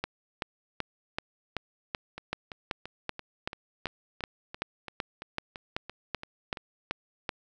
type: two click trains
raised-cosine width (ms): 0.3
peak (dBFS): -23 / -14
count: 14 / 20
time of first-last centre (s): 2.18-6.572 / 0.04-7.292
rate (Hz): 2.96 / 2.62
effects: none